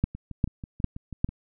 two click trains, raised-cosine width 5 ms, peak -9 / -24 dBFS, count 4 / 8, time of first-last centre 0.04-1.245 / 0.15-1.29 s, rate 2.49 / 6.14 Hz, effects none

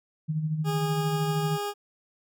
sine tone with tremolo, 155.56 Hz, D#3, in tune, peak -23 dBFS, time 0.28-1.58 s, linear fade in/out 20 ms, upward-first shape sine, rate 13 Hz, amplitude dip 55%
20% pulse tone, 409.9 Hz, G#4, 23 cents flat, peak -24 dBFS, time 0.64-1.74 s, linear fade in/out 50 ms
effects none

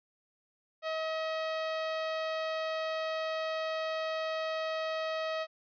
sawtooth tone, 637 Hz, D#5, 41 cents sharp, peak -28 dBFS, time 0.82-5.47 s, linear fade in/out 50 ms, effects resampled to 11025 Hz

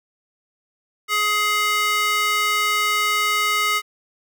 square tone with high-pass filter, 420 Hz, G#4, 19 cents sharp, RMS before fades -20 dBFS, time 1.08-3.82 s, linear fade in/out 50 ms, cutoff 1600 Hz, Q 2.5, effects none

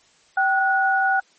sine tone pair together, 772.9 / 1461 Hz, G5 / F#6, -25 / -22 cents, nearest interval major seventh, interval 1103 cents, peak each -19 dBFS, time 0.37-1.2 s, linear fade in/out 5 ms, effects white hiss -57 dBFS RMS until 1.38 s + MP3 32 kbps

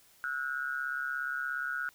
sine tone with amplitude modulation, 1456 Hz, F#6, 28 cents flat, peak -28 dBFS, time 0.24-1.89 s, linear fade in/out 0 ms, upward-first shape sine, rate 137 Hz, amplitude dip 85%, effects white hiss -62 dBFS RMS until 1.94 s

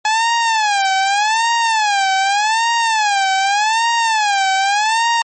sawtooth tone with vibrato, 846 Hz, G#5, 32 cents sharp, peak -9 dBFS, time 0.05-5.22 s, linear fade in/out 2 ms, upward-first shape sine, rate 0.84 Hz, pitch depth 170 cents each way, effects MP3 32 kbps

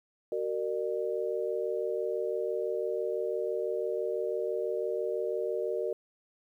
sine tone cluster, 375.8 / 461.8 / 602 Hz, F#4 / A#4 / D5, +27 / -16 / +43 cents, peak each -34 / -32 / -35 dBFS, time 0.32-5.93 s, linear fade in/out 2 ms, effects 11-bit

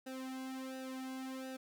sawtooth tone with flanger, 261.6 Hz, C4, in tune, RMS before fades -44 dBFS, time 0.06-1.57 s, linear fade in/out 10 ms, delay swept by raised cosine 0.9 to 2.2 ms, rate 1.4 Hz, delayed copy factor -0.95, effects none

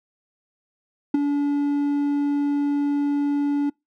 triangle tone with ADSR envelope, 287 Hz, D4, 40 cents flat, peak -10 dBFS, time 1.14-3.7 s, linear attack 6 ms, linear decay 13 ms, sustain -7 dB, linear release 9 ms, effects noise-tail reverb RT60 0.2 s tail -26 dB re dry

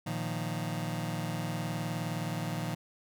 sawtooth chord, Bb suspended fourth, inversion none, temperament just, 116.54 / 155.39 / 174.81 Hz, Bb2 / Eb3 / F3, 0 / -2 / +2 cents, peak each -33 / -32 / -33 dBFS, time 0.06-2.75 s, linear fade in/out 10 ms, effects none

